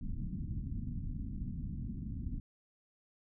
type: low-pass noise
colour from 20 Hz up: pink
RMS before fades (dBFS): -39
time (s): 0.01-2.4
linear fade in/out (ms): 5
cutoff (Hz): 260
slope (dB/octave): 48
effects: none